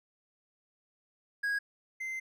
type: tone pair in turn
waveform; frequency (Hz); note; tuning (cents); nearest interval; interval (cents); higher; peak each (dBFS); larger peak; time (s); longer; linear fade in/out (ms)
triangle; 1647 / 2075; G#6 / C7; -15 / -15; major third; 400; second; -27 / -33; first; 1.43-1.59 / 2-2.2; second; 10
effects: none